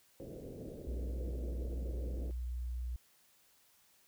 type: low-pass noise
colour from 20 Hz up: white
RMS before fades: -47 dBFS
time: 0.2-2.31 s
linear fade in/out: 0 ms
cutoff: 550 Hz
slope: 48 dB/octave
type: tone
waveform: sine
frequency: 61 Hz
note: B1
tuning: 21 cents flat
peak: -36 dBFS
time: 0.87-2.96 s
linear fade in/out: 0 ms
effects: white hiss -68 dBFS RMS until 4.07 s